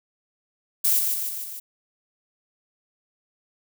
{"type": "noise with echo", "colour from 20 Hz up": "violet", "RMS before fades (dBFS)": -20, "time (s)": [0.84, 1], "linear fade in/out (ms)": 10, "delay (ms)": 150, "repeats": 4, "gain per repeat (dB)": -4, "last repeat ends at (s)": 1.6, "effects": []}